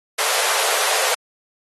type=high-pass noise; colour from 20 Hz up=pink; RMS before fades=-20 dBFS; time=0.18-1.15 s; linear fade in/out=10 ms; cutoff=460 Hz; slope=48 dB/octave; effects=AAC 32 kbps